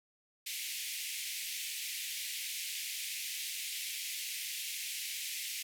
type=band-pass noise; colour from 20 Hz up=pink; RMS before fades=-40 dBFS; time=0.46-5.63 s; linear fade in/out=10 ms; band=2100 to 16000 Hz; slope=48 dB/octave; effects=none